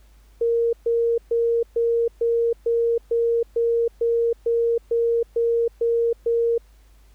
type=tone bursts; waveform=sine; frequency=465.5 Hz; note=A#4; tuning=2 cents flat; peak=-17 dBFS; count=14; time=0.41-6.58 s; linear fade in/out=5 ms; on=320 ms; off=130 ms; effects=added 51 Hz sine -49 dBFS peak until 7.14 s + pink hiss -61 dBFS RMS until 7.14 s